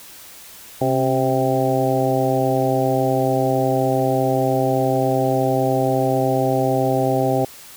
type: harmonic tone with a mistuned harmonic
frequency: 130.81 Hz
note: C3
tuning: in tune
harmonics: 1 / 2 / 3 / 4 / 5 / 6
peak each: -23 / -23 / -23 / -23 / -23 / -23 dBFS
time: 0.81-7.45 s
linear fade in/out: 5 ms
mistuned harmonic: 2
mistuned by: +48 cents
effects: white hiss -41 dBFS RMS until 7.76 s